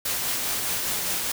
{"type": "noise with tremolo", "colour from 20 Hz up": "white", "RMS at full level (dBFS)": -26, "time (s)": [0.05, 1.32], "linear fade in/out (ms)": 5, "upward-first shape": "sine", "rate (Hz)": 4.9, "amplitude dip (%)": 25, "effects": []}